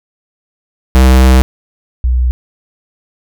square / sine tone pair in turn, 64.6 / 61.9 Hz, C2 / B1, -21 / +5 cents, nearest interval minor second, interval 74 cents, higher first, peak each -4 / -8 dBFS, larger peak first, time 0.95-1.42 / 2.04-2.31 s, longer first, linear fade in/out 0 ms, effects none

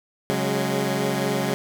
15% pulse chord, C# suspended fourth, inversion none, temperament equal with one note detuned, 137.16 / 185 / 207.7 Hz, C#3 / F#3 / G#3, -18 / 0 / 0 cents, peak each -20 dBFS, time 0.3-1.54 s, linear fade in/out 0 ms, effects none

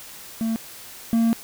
triangle tone pair in turn, 224.8 / 228.7 Hz, A3 / A#3, +37 / -33 cents, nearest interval unison, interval 30 cents, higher second, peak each -19 / -14 dBFS, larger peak second, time 0.41-0.56 / 1.13-1.33 s, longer second, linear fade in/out 0 ms, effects white hiss -41 dBFS RMS until 1.43 s

